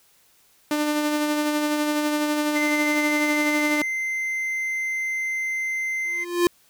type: tone with tremolo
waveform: sawtooth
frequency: 298.9 Hz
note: D4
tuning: 31 cents sharp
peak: -16 dBFS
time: 0.71-3.82 s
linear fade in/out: 2 ms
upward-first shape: sine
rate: 12 Hz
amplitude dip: 30%
type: tone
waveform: triangle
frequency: 2076 Hz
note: C7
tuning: 14 cents flat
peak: -22 dBFS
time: 2.55-6.25 s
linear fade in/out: 20 ms
type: tone with exponential growth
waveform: square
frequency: 349.2 Hz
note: F4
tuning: in tune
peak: -14 dBFS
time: 6.05-6.47 s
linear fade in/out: 1 ms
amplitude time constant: 90 ms
effects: white hiss -59 dBFS RMS until 6.69 s